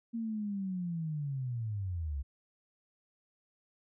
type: linear sweep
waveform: sine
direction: down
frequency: 233.1 to 65.3 Hz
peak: -33 dBFS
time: 0.13-2.23 s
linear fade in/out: 20 ms
effects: none